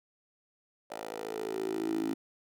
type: tone with high-pass filter sweep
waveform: 10% pulse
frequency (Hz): 54.5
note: A1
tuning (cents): -16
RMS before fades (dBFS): -35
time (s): 0.9-2.14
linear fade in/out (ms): 10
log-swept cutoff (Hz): 570 to 290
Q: 7.6
effects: none

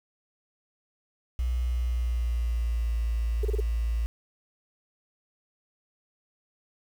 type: tone with pitch glide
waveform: sine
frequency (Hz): 61.3 to 56.87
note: B1 to A#1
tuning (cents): -12 to -42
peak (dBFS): -24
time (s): 1.39-4.06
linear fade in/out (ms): 0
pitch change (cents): -130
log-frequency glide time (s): 1.62-3
type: tone bursts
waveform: sine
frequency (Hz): 415.3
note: G#4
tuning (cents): 0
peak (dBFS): -26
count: 4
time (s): 3.43-3.604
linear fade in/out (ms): 5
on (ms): 21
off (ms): 30
effects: tanh soft clip ceiling -16 dBFS + 8-bit

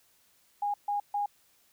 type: tone bursts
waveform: sine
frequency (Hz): 819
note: G#5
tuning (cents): -24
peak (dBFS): -27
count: 3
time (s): 0.62-1.26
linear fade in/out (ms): 5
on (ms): 120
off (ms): 140
effects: white hiss -66 dBFS RMS until 1.72 s

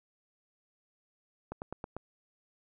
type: slowing click train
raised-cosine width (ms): 1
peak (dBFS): -24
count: 5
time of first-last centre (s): 1.52-1.966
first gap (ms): 99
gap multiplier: 1.08
effects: none

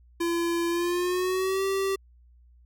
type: tone with pitch glide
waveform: square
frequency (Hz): 340 to 388.3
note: F4 to G4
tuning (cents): -46 to -16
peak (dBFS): -25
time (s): 0.2-1.96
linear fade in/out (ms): 10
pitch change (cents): +230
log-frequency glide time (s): 0.69-1.64
effects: added 60 Hz sine -53 dBFS peak until 2.65 s

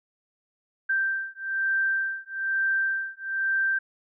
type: beating tone pair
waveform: sine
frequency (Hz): 1568 / 1569.1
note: G6 / G6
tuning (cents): 0 / +1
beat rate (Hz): 1.1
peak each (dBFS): -27 / -27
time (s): 0.89-3.79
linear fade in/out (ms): 10
effects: none

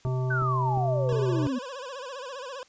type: harmonic tone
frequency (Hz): 128.5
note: C3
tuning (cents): -31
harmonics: 1 / 3 / 5 / 7 / 9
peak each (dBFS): -25 / -35 / -39 / -42 / -44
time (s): 0.05-1.47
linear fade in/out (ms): 0
type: click train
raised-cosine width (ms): 3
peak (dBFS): -25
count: 4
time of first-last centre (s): 0.07-1.126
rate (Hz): 2.84
type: exponential sweep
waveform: sine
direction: down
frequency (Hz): 1553 to 239.2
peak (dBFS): -26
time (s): 0.3-1.59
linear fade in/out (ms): 10
type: tone with vibrato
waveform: 25% pulse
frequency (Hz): 527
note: C5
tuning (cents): +12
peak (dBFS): -32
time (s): 1.09-2.63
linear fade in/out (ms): 0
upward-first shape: sine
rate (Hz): 15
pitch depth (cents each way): 130
effects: white hiss -59 dBFS RMS until 2.68 s + resampled to 16000 Hz

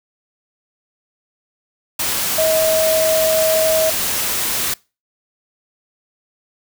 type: tone in noise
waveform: sine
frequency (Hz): 637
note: D#5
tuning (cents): +41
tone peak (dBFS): -14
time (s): 2.38-3.9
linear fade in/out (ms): 5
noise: white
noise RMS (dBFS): -20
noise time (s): 1.99-4.74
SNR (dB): +3
effects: noise-tail reverb RT60 0.3 s tail -24 dB re dry

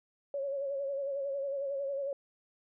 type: tone with vibrato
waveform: sine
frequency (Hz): 554.4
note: C#5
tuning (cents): 0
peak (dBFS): -32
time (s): 0.34-2.13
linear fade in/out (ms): 2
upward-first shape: sine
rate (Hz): 11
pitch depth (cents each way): 48
effects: none

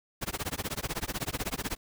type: noise with tremolo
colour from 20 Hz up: pink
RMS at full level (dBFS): -31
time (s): 0.21-1.77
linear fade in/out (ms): 20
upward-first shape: sine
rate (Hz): 16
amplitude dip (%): 100
effects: none

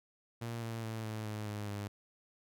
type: tone with pitch steps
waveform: sawtooth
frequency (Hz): 116.54 / 114.01 / 111.53 / 109.11 / 106.74 / 104.43 / 102.16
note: A#2 / A#2 / A2 / A2 / G#2 / G#2 / G#2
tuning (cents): 0 / -38 / +24 / -14 / +48 / +10 / -28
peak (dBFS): -34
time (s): 0.41-1.88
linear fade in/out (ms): 10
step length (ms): 210
effects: none

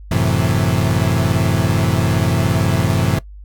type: chord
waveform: 35% pulse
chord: F# half-diminished seventh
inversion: none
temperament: equal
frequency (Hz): 92.5 / 110 / 130.81 / 164.81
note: F#2 / A2 / C3 / E3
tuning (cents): 0 / 0 / 0 / 0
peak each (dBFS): -18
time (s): 0.11-3.19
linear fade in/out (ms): 5
effects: noise-tail reverb RT60 0.1 s tail -19 dB re dry + added 50 Hz sine -33 dBFS peak until 3.44 s

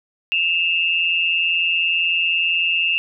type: tone pair together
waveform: sine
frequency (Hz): 2624 / 2794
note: E7 / F7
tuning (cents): -9 / 0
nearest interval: minor second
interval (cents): 109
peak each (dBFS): -19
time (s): 0.32-2.98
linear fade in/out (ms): 0
effects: none

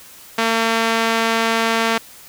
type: tone with band-pass filter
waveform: sawtooth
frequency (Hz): 226.8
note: A#3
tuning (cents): -47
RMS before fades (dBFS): -18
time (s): 0.38-1.98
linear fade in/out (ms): 5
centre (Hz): 2000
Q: 0.55
effects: white hiss -42 dBFS RMS until 2.28 s

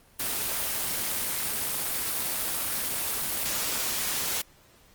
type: noise with amplitude modulation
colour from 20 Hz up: white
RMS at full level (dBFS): -27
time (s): 0.19-4.42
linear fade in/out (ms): 10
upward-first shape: sine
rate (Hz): 215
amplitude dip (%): 40
effects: pink hiss -58 dBFS RMS until 4.94 s + Opus 24 kbps

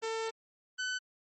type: tone pair in turn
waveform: sawtooth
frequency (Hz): 448.1 / 1507.2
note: A4 / F#6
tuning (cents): +32 / +32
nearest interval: octave + major sixth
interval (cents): 2100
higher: second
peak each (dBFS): -29 / -29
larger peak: neither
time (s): 0.02-0.31 / 0.78-0.99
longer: first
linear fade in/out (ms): 20
effects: MP3 32 kbps

